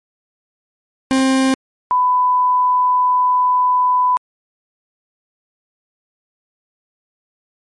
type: tone pair in turn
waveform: 40% pulse / sine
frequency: 264.5 / 998.6 Hz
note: C4 / B5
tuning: +19 / +19 cents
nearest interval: octave + major seventh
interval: 2300 cents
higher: second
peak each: -11 dBFS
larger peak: neither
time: 1.11-1.54 / 1.91-4.17 s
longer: second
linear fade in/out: 0 ms
effects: MP3 48 kbps